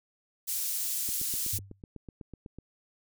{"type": "high-pass noise", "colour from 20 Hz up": "pink", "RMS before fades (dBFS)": -32, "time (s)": [0.47, 1.59], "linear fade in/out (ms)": 20, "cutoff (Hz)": 8100, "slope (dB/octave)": 12}
{"type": "click train", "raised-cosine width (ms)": 3, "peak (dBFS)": -30, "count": 13, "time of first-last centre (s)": [1.09, 2.586], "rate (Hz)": 8.02}
{"type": "tone with exponential decay", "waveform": "sine", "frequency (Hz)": 98, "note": "G2", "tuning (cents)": 0, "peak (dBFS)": -30, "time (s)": [1.53, 1.82], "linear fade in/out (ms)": 5, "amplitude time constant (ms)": 61}
{"effects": []}